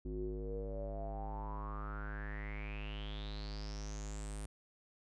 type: tone with low-pass filter sweep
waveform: square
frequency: 51.9 Hz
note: G#1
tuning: in tune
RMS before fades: -42 dBFS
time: 0.05-4.46 s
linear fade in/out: 5 ms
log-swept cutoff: 320 to 9400 Hz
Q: 9.3
effects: none